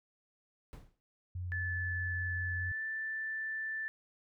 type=noise with exponential decay; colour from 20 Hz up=brown; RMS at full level=-43 dBFS; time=0.73-1 s; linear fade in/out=0 ms; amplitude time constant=58 ms
type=tone with vibrato; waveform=sine; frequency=89.5 Hz; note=F2; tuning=43 cents sharp; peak=-36 dBFS; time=1.35-2.72 s; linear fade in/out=5 ms; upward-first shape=triangle; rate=4.9 Hz; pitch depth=9 cents each way
type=tone with pitch glide; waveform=sine; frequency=1737 to 1764.3 Hz; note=A6 to A6; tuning=-23 to +4 cents; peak=-35 dBFS; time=1.52-3.88 s; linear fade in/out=0 ms; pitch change=+27 cents; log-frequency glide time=2.59-2.82 s
effects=none